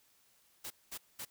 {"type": "noise bursts", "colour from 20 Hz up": "white", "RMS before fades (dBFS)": -43, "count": 3, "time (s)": [0.64, 1.252], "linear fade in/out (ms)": 10, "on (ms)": 64, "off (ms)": 210, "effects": ["white hiss -69 dBFS RMS until 1.3 s"]}